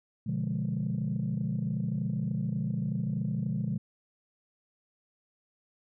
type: chord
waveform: sine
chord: B diminished seventh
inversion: none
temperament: equal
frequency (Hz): 123.47 / 146.83 / 174.61 / 207.7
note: B2 / D3 / F3 / Ab3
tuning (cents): 0 / 0 / 0 / 0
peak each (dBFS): -33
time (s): 0.26-3.78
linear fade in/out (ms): 10
effects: tanh soft clip ceiling -22 dBFS